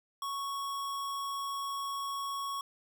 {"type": "tone", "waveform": "square", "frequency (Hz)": 1108.7, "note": "C#6", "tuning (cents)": 0, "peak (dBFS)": -35, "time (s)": [0.22, 2.61], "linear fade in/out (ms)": 2, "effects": []}